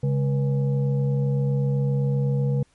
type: tone with frequency modulation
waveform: sine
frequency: 138.59 Hz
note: C#3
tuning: in tune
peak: -19 dBFS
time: 0.03-2.63 s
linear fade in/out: 5 ms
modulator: 345 Hz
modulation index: 0.56
effects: pink hiss -63 dBFS RMS until 2.74 s + MP3 48 kbps